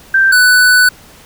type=tone pair in turn; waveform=sine / square; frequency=1568 / 1492 Hz; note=G6 / F#6; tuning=0 / +14 cents; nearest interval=minor second; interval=86 cents; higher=first; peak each=-6 dBFS; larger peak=neither; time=0.14-0.32 / 0.32-0.89 s; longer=second; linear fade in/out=5 ms; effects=pink hiss -40 dBFS RMS until 1.25 s